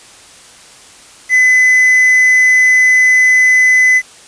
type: tone with quantisation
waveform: triangle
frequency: 2015 Hz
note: B6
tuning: 34 cents sharp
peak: -4 dBFS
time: 1.29-4.02 s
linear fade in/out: 50 ms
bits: 5
effects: white hiss -39 dBFS RMS until 4.27 s + resampled to 22050 Hz